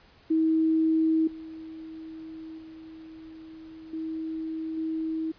sine tone with level steps, 320 Hz, D#4, 49 cents sharp, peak -20 / -38 / -42 / -30 / -27 dBFS, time 0.3-5.32 s, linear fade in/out 10 ms, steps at 1.27 / 2.58 / 3.93 / 4.77 s, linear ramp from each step 5 ms, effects pink hiss -57 dBFS RMS until 5.38 s + resampled to 11025 Hz

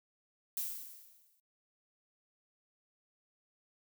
violet noise with exponential decay, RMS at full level -35 dBFS, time 0.57-1.4 s, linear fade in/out 1 ms, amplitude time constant 180 ms, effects noise-tail reverb RT60 0.1 s tail -23 dB re dry

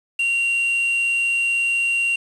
triangle tone, 2758 Hz, F7, 22 cents flat, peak -16 dBFS, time 0.19-2.16 s, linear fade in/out 5 ms, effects resampled to 24000 Hz + 7-bit

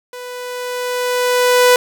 sawtooth tone with level ramp, 495.4 Hz, B4, 5 cents sharp, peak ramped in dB -25 to -3 dBFS, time 0.13-1.76 s, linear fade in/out 2 ms, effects none

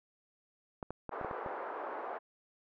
clicks, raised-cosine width 1 ms, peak -25 dBFS, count 7, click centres 0.828 / 0.906 / 1.093 / 1.213 / 1.247 / 1.312 / 1.462 s
white band-pass noise, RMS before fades -41 dBFS, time 1.11-2.19 s, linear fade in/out 20 ms, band 380 to 1200 Hz, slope 24 dB/octave
effects none

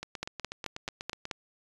two click trains, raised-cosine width 0.2 ms, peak -20 / -16 dBFS, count 11 / 6, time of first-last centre 0.03-1.254 / 0.23-1.312 s, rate 8.17 / 4.62 Hz, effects resampled to 24000 Hz

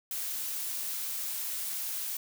blue noise, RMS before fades -35 dBFS, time 0.11-2.17 s, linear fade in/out 2 ms, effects none

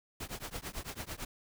pink noise with tremolo, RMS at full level -38 dBFS, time 0.2-1.25 s, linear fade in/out 5 ms, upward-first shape triangle, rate 9 Hz, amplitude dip 100%, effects none

